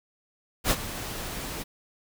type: noise with ADSR envelope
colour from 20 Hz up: pink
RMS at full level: -21 dBFS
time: 0.64-1.64 s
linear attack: 67 ms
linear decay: 44 ms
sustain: -14 dB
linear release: 22 ms
effects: none